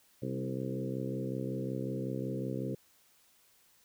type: harmonic tone with a mistuned harmonic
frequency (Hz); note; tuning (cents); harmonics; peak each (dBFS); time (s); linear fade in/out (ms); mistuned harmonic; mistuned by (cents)
65.41; C2; 0; 2 / 3 / 4 / 5 / 6 / 7 / 8; -38 / -40 / -41 / -42 / -43 / -43 / -44; 0.22-2.75; 5; 4; +17
effects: white hiss -66 dBFS RMS until 3.84 s